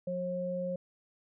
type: tone pair together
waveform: sine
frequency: 180 / 539.4 Hz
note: F#3 / C#5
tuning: -47 / -47 cents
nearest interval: octave + perfect fifth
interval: 1900 cents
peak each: -37 / -33 dBFS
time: 0.07-0.76 s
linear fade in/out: 5 ms
effects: none